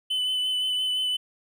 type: tone with vibrato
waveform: triangle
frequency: 3014 Hz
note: F#7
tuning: 31 cents sharp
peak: -22 dBFS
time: 0.1-1.17 s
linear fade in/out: 10 ms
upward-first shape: sine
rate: 5.8 Hz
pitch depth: 18 cents each way
effects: none

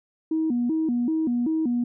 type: tone with vibrato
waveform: sine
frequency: 277.2 Hz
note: C#4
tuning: in tune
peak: -20 dBFS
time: 0.31-1.84 s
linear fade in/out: 5 ms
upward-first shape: square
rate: 2.6 Hz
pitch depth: 240 cents each way
effects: tanh soft clip ceiling -16 dBFS

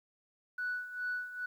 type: tone with tremolo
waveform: sine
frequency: 1480 Hz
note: F#6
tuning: in tune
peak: -31 dBFS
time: 0.58-1.46 s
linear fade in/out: 5 ms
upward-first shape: sine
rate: 2.4 Hz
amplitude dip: 75%
effects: tanh soft clip ceiling -29 dBFS + 11-bit

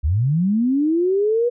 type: linear sweep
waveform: sine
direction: up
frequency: 65.41 to 490.6 Hz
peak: -15 dBFS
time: 0.03-1.5 s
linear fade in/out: 20 ms
effects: none

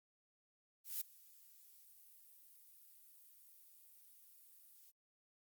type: noise with ADSR envelope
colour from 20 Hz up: violet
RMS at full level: -40 dBFS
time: 0.84-4.92 s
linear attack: 170 ms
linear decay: 8 ms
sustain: -23 dB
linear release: 26 ms
effects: Opus 48 kbps

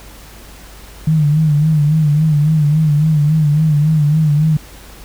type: tone with vibrato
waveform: sine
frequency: 152.1 Hz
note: D#3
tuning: 39 cents flat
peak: -9 dBFS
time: 1.07-4.57 s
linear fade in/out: 5 ms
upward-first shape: sine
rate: 3.6 Hz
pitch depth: 76 cents each way
effects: added 50 Hz sine -37 dBFS peak until 5.04 s + pink hiss -39 dBFS RMS until 5.04 s

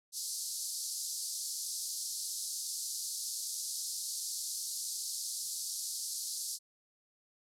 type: band-pass noise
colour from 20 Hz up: pink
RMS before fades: -39 dBFS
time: 0.12-6.59 s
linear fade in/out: 50 ms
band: 4400 to 12000 Hz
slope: 48 dB/octave
effects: none

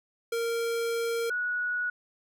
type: tone pair in turn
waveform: square / sine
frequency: 463.5 / 1463.9 Hz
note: A#4 / F#6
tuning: -10 / -19 cents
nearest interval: octave + minor sixth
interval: 1991 cents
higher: second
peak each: -28 / -27 dBFS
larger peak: second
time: 0.32-1.3 / 1.3-1.9 s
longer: first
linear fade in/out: 5 ms
effects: none

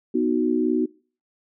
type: chord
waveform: sine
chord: B major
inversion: none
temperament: equal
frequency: 246.9 / 311.1 / 370 Hz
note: B3 / D#4 / F#4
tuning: 0 / 0 / 0 cents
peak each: -23 dBFS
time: 0.14-0.86 s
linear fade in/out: 10 ms
effects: noise-tail reverb RT60 0.4 s tail -23 dB re dry

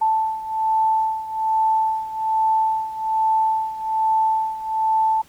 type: beating tone pair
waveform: sine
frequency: 880 / 881.2 Hz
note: A5 / A5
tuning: 0 / +2 cents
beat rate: 1.2 Hz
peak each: -19 / -23 dBFS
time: 0.01-5.22 s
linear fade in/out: 10 ms
effects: pink hiss -52 dBFS RMS until 5.28 s + Opus 24 kbps

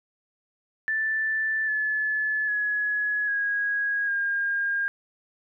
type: tone with pitch steps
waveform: sine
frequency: 1762 / 1723.7 / 1686.3 / 1649.7 / 1613.9 Hz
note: A6 / A6 / G#6 / G#6 / G6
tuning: +2 / -36 / +26 / -12 / +50 cents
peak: -23 dBFS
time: 0.88-4.88 s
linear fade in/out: 0 ms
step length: 800 ms
effects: none

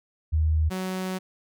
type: tone pair in turn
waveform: sine / sawtooth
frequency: 78.4 / 186.47 Hz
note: D#2 / F#3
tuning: +14 / +14 cents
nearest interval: octave + minor third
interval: 1500 cents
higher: second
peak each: -19 / -24 dBFS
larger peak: first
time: 0.32-0.7 / 0.7-1.19 s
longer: second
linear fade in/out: 20 ms
effects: none

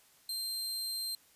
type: tone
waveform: sawtooth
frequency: 4158 Hz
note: C8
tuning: 12 cents flat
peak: -32 dBFS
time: 0.29-1.15 s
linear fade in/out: 2 ms
effects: white hiss -64 dBFS RMS until 1.35 s + resampled to 32000 Hz

